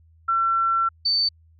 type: tone pair in turn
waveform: sine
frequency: 1350 / 4551 Hz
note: E6 / C#8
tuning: +41 / +45 cents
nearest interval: octave + major sixth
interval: 2104 cents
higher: second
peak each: -18 dBFS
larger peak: neither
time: 0.28-0.89 / 1.05-1.29 s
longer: first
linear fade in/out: 10 ms
effects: added 81 Hz sine -52 dBFS peak until 1.59 s